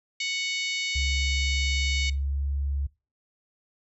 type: harmonic tone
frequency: 740 Hz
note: F#5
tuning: in tune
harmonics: 3 / 4 / 5 / 6 / 7 / 8 / 9 / 10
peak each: -30 / -34 / -35 / -35 / -42 / -40 / -44 / -42 dBFS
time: 0.2-2.1 s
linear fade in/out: 5 ms
type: tone with pitch glide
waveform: sine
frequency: 69.3 to 69.9 Hz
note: C#2 to C#2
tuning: 0 to +15 cents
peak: -25 dBFS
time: 0.95-2.87 s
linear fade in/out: 10 ms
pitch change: +15 cents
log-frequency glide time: 2.22-2.43 s
effects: noise-tail reverb RT60 0.3 s tail -23 dB re dry